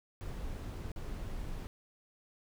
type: noise with dropouts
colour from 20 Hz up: brown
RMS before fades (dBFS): -40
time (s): 0.21-1.67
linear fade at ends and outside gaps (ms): 0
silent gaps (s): 0.917-0.961
effects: none